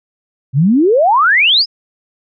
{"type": "exponential sweep", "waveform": "sine", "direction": "up", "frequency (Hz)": [123.47, 5274], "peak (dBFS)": -7, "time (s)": [0.53, 1.66], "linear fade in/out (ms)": 50, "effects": []}